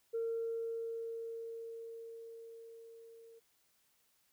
sine tone with level ramp, 457.6 Hz, A#4, 32 cents flat, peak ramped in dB -32 to -55 dBFS, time 0.13-3.4 s, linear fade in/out 20 ms, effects tanh soft clip ceiling -30 dBFS + white hiss -74 dBFS RMS until 4.32 s

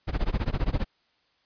brown noise with tremolo, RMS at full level -23 dBFS, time 0.07-0.85 s, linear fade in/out 20 ms, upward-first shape sine, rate 15 Hz, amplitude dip 95%, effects white hiss -68 dBFS RMS until 1.45 s + resampled to 11025 Hz

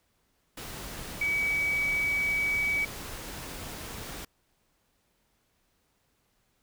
sine tone in noise, 2275 Hz, C#7, 44 cents sharp, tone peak -25 dBFS, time 1.21-2.85 s, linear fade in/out 5 ms, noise pink, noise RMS -40 dBFS, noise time 0.57-4.25 s, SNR +12 dB, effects pink hiss -72 dBFS RMS until 6.62 s

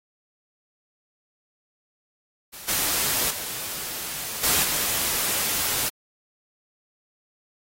white noise with level steps, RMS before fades -40 / -24 / -32 / -21 / -25 dBFS, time 2.52-5.9 s, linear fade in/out 20 ms, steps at 2.68 / 3.3 / 4.43 / 4.63 s, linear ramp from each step 10 ms, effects AAC 48 kbps

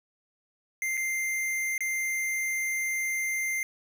square tone with dropouts, 2093 Hz, C7, in tune, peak -28 dBFS, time 0.82-3.63 s, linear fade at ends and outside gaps 1 ms, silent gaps 0.971-0.975 / 1.779-1.806 s, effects none

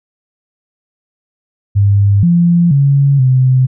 sine tone with pitch steps, 100.5 / 172.3 / 139.8 / 129.3 Hz, G2 / F3 / C#3 / C3, +44 / -23 / +15 / -20 cents, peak -6 dBFS, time 1.75-3.67 s, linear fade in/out 20 ms, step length 480 ms, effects none

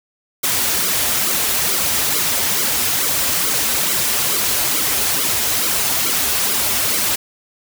white noise with flanger, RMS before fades -18 dBFS, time 0.43-7.16 s, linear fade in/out 10 ms, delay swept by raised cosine 1.1 to 6.5 ms, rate 2.3 Hz, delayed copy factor -0.8, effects none

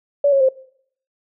sine tone with pitch steps, 571 / 547.7 / 525.4 Hz, D5 / C#5 / C5, -49 / -21 / +7 cents, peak -11 dBFS, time 0.24-0.489 s, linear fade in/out 5 ms, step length 83 ms, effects noise-tail reverb RT60 0.6 s tail -20 dB re dry

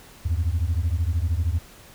sine beating tone pair, 77.78 / 90.78 Hz, D#2 / F#2, 0 / -32 cents, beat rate 13 Hz, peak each -21 / -22 dBFS, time 0.25-1.59 s, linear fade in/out 10 ms, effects tanh soft clip ceiling -17 dBFS + pink hiss -48 dBFS RMS until 1.94 s

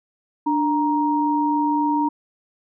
sine tone pair together, 295.5 / 937.4 Hz, D4 / A#5, +11 / +9 cents, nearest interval octave + minor sixth, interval 1998 cents, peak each -20 dBFS, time 0.46-2.09 s, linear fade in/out 10 ms, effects none

